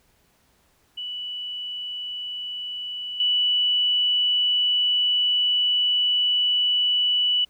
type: tone with level steps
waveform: sine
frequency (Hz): 2960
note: F#7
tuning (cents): 0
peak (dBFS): -29 / -18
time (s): 0.97-7.45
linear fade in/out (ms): 10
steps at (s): 3.2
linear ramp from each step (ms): 2
effects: pink hiss -63 dBFS RMS until 7.49 s